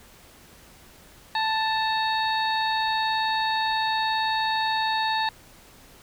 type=harmonic tone with a mistuned harmonic; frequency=881 Hz; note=A5; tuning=2 cents sharp; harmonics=1 / 2 / 3 / 4 / 5; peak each=-24 / -29 / -36 / -31 / -34 dBFS; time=1.35-5.29 s; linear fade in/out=2 ms; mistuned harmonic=4; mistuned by=+110 cents; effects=pink hiss -51 dBFS RMS until 6.02 s